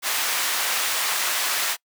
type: high-pass noise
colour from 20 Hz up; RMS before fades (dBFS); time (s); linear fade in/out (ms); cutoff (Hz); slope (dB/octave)
pink; -24; 0.02-1.77; 50; 1100; 12
effects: noise-tail reverb RT60 0.1 s tail -25 dB re dry